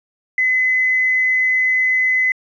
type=tone with tanh clipping; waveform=triangle; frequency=2027 Hz; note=B6; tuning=45 cents sharp; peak=-13 dBFS; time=0.38-2.32 s; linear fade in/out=2 ms; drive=3 dB; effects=resampled to 16000 Hz